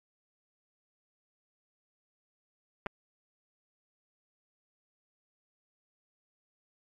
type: clicks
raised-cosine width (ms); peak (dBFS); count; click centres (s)
0.5; -20; 2; 2.862 / 2.867
effects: AAC 64 kbps